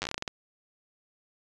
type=slowing click train; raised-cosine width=0.2 ms; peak=-14 dBFS; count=11; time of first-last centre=0.02-0.278 s; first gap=9 ms; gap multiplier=1.22; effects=resampled to 22050 Hz